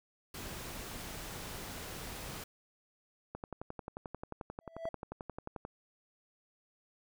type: noise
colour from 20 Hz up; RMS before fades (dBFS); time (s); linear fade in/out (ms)
pink; -44; 0.34-2.44; 5
type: click train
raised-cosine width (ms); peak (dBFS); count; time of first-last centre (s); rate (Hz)
1; -27; 27; 3.35-5.651; 11.3
type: tone with exponential growth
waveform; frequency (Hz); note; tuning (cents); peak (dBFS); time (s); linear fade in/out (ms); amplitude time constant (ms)
triangle; 659.3; E5; 0; -31; 4.61-4.89; 5; 59
effects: none